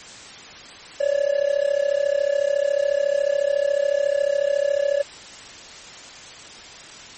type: tone with amplitude modulation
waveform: triangle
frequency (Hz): 568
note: C#5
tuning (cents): +42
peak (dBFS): -12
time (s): 1-5.03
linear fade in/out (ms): 10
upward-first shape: sine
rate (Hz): 34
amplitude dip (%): 90
effects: white hiss -40 dBFS RMS until 7.17 s + MP3 32 kbps

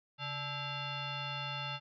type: tone with frequency modulation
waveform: sine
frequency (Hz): 1318.5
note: E6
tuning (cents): 0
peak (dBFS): -36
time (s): 0.18-1.8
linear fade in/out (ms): 50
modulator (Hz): 729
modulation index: 3.4
effects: none

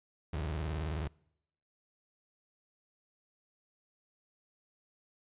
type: tone with vibrato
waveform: 30% pulse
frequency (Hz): 77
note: D#2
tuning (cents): -17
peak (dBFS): -31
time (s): 0.33-1.08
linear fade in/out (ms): 5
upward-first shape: sine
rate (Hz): 19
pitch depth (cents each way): 200
effects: noise-tail reverb RT60 0.8 s tail -26 dB re dry + resampled to 8000 Hz

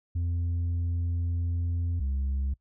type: tone pair in turn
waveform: sine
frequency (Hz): 85.8 / 67.77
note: F2 / C#2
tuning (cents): -30 / -39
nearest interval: major third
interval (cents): 409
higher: first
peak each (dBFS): -23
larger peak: neither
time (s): 0.15-2 / 2-2.54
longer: first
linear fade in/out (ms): 10
effects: noise-tail reverb RT60 0.1 s tail -22 dB re dry + tanh soft clip ceiling -25 dBFS

